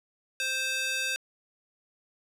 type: tone with high-pass filter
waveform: square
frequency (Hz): 523.3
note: C5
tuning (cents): 0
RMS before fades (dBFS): -30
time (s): 0.4-1.16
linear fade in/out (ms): 0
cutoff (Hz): 2200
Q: 1.3
effects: low-pass 11000 Hz 12 dB/octave + 10-bit